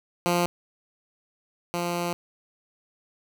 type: tone pair in turn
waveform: 10% pulse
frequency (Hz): 174.61 / 173.71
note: F3 / F3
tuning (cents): 0 / -9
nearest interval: unison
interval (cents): 9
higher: first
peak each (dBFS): -13 / -18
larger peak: first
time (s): 0.26-0.46 / 1.74-2.13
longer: second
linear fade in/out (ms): 0
effects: none